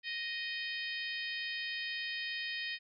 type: harmonic tone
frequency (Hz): 622.3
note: D#5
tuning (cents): 0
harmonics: 3 / 4 / 5 / 6 / 7 / 8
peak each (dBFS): -40 / -42 / -44 / -46 / -47 / -48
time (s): 0.03-2.79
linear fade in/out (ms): 50
effects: none